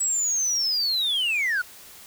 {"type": "linear sweep", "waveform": "sine", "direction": "down", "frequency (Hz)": [7902, 1400], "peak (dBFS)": -19, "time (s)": [0, 1.62], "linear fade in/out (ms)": 10, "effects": ["tanh soft clip ceiling -20 dBFS", "white hiss -46 dBFS RMS until 2.06 s"]}